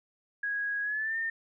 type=tone with pitch glide; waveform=sine; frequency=1654 to 1814.1 Hz; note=G#6 to A#6; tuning=-8 to -48 cents; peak=-29 dBFS; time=0.43-1.3 s; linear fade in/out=5 ms; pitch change=+160 cents; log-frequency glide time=0.82-1.17 s; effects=none